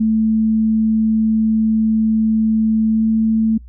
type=tone with pitch glide; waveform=sine; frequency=220 to 221.5 Hz; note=A3 to A3; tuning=0 to +12 cents; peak=-12 dBFS; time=0-3.58 s; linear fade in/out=10 ms; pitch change=+12 cents; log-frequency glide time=2.9-3.05 s; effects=noise-tail reverb RT60 0.1 s tail -26 dB re dry + added 60 Hz sine -35 dBFS peak until 3.68 s